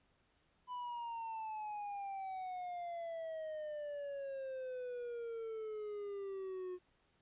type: exponential sweep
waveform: triangle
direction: down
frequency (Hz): 1000 to 360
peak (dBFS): -39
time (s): 0.67-6.79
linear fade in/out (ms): 50
effects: pink hiss -75 dBFS RMS until 7.21 s + resampled to 8000 Hz